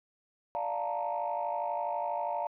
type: chord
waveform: sine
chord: Bb major seventh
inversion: first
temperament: equal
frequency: 587.3 / 698.5 / 880 / 932.3 Hz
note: D5 / F5 / A5 / Bb5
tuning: 0 / 0 / 0 / 0 cents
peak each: -36 / -34 / -36 / -35 dBFS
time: 0.55-2.47 s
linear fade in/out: 0 ms
effects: tanh soft clip ceiling -23 dBFS